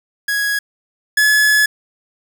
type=tone pair in turn; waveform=45% pulse; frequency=1663 / 1705.8 Hz; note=G#6 / G#6; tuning=+2 / +46 cents; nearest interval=unison; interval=44 cents; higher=second; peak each=-16 / -10 dBFS; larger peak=second; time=0.28-0.59 / 1.17-1.66 s; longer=second; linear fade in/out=5 ms; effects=7-bit